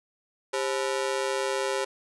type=ring-modulated tone; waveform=sawtooth; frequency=465.8 Hz; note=A#4; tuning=1 cent flat; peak=-19 dBFS; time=0.53-1.85 s; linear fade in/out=10 ms; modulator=67.6 Hz; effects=resampled to 24000 Hz